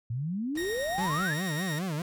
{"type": "exponential sweep", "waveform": "sine", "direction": "up", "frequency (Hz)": [110, 1786], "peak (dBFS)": -29, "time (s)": [0.1, 1.34], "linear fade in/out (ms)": 5}
{"type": "low-pass noise", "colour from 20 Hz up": "pink", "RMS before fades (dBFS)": -47, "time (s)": [0.55, 1.23], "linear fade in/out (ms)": 5, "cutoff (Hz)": 9800, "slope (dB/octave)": 24}
{"type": "tone with tremolo", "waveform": "sawtooth", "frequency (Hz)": 1864.7, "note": "A#6", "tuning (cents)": 0, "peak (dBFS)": -30, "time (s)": [0.57, 1.79], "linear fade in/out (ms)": 5, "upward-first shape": "triangle", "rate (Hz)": 9, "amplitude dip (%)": 30}
{"type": "tone with vibrato", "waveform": "40% pulse", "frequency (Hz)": 168.6, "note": "E3", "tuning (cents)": 39, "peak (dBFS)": -29, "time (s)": [0.98, 2.02], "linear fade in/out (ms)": 2, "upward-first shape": "sine", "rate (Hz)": 4.9, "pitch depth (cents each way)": 240}
{"effects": []}